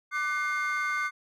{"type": "tone cluster", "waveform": "triangle", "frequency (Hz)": [1181, 1504, 2121], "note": ["D6", "F#6", "C7"], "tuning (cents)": [9, 28, 23], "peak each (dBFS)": -29, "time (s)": [0.11, 1.11], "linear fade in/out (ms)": 50, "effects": ["tanh soft clip ceiling -18 dBFS"]}